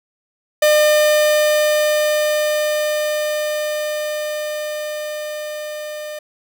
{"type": "tone with level ramp", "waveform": "45% pulse", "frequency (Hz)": 604, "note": "D5", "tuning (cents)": 48, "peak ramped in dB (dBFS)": [-10, -27], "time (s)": [0.62, 6.19], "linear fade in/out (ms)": 5, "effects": []}